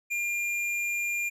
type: tone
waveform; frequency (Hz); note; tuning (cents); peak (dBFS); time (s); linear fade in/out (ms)
square; 2400; D7; +37; -28; 0.1-1.3; 20
effects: low-pass 12000 Hz 12 dB/octave